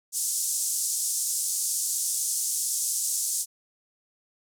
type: band-pass noise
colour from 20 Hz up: white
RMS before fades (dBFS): -28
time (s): 0.12-3.46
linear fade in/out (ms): 50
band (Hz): 6100 to 10000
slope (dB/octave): 24
effects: none